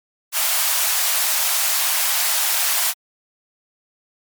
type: high-pass noise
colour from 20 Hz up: white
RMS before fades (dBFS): -19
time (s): 0.32-2.94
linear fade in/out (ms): 50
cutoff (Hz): 620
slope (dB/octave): 48
effects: MP3 96 kbps